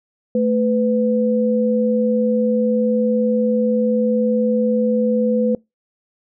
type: tone pair together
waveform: sine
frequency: 220.5 / 499.7 Hz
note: A3 / B4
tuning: +4 / +20 cents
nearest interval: octave + major second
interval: 1416 cents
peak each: -17 dBFS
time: 0.35-5.55 s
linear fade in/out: 2 ms
effects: noise-tail reverb RT60 0.2 s tail -25 dB re dry